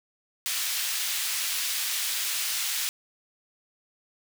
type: high-pass noise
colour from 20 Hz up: pink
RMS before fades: -29 dBFS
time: 0.46-2.89 s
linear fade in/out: 0 ms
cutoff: 2600 Hz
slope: 12 dB/octave
effects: none